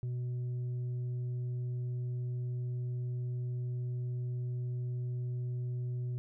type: tone with tanh clipping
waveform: triangle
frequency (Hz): 123.47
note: B2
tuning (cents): 0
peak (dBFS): -34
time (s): 0.03-6.18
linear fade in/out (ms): 0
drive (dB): 8
effects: none